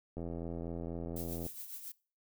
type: click train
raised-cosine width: 2 ms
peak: -28 dBFS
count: 110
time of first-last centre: 0.17-1.465 s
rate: 84.2 Hz
type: noise with tremolo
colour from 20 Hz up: violet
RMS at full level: -43 dBFS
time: 1.16-1.92 s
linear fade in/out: 5 ms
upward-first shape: triangle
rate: 7.3 Hz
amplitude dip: 65%
effects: noise-tail reverb RT60 0.4 s tail -23 dB re dry